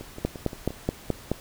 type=two click trains; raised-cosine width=2 ms; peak=-10 / -23 dBFS; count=6 / 5; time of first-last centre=0.25-1.316 / 0.01-0.706 s; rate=4.69 / 5.75 Hz; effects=pink hiss -46 dBFS RMS until 1.4 s